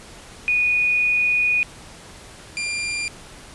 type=tone pair in turn; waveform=sine / sawtooth; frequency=2466 / 2390 Hz; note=D#7 / D7; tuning=-16 / +30 cents; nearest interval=minor second; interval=54 cents; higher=first; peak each=-16 / -20 dBFS; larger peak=first; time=0.48-1.63 / 2.57-3.08 s; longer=first; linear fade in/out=0 ms; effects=pink hiss -42 dBFS RMS until 3.54 s + resampled to 24000 Hz